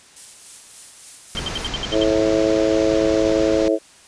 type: noise with tremolo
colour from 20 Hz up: violet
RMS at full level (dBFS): -33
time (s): 0.16-1.68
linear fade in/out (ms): 5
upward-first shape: sine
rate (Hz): 3.5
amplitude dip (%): 45
type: low-pass noise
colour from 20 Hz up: pink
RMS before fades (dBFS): -29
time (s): 1.35-3.68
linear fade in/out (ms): 0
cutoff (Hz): 6900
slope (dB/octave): 48
type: tone bursts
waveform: sine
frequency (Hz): 3136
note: G7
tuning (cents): 0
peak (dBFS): -22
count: 8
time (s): 1.37-2.036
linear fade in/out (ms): 0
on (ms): 22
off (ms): 70
type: harmonic tone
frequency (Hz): 108.9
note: A2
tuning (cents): -17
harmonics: 3 / 4 / 5 / 6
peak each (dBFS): -19 / -21 / -20 / -23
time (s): 1.91-3.79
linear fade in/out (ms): 50
effects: white hiss -48 dBFS RMS until 4.07 s + resampled to 22050 Hz